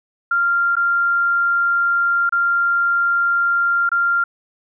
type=tone with dropouts; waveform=sine; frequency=1390 Hz; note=F6; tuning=9 cents flat; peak=-14 dBFS; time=0.31-4.24 s; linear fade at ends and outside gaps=5 ms; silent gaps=0.755-0.766 / 2.294-2.323 / 3.892-3.916 s; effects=none